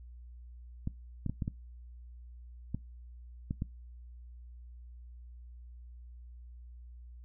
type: clicks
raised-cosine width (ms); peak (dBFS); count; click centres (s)
5; -21; 8; 0.874 / 1.263 / 1.296 / 1.422 / 1.479 / 2.746 / 3.509 / 3.621
effects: noise-tail reverb RT60 0.2 s tail -22 dB re dry + added 60 Hz sine -47 dBFS peak until 7.24 s